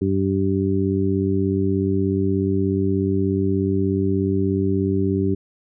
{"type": "harmonic tone", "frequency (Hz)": 96.7, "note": "G2", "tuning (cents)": -23, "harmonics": [1, 2, 3, 4], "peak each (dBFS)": [-23, -23, -23, -23], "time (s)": [0.01, 5.35], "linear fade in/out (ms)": 10, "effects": []}